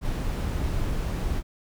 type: noise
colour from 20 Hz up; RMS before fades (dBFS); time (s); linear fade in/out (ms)
brown; -27; 0.01-1.43; 50
effects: none